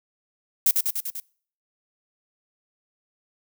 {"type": "noise with echo", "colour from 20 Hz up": "violet", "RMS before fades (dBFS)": -18, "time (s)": [0.66, 0.71], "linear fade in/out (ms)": 2, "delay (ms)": 98, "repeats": 5, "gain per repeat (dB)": -3, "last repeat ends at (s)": 1.2, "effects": ["noise-tail reverb RT60 0.5 s tail -24 dB re dry"]}